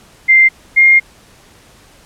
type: tone pair in turn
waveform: sine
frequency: 2092 / 2124 Hz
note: C7 / C7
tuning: -1 / +25 cents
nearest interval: unison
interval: 26 cents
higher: second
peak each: -4 dBFS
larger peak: neither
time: 0.28-0.49 / 0.76-1 s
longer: second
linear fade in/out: 20 ms
effects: pink hiss -45 dBFS RMS until 2.05 s + low-pass 11000 Hz 12 dB/octave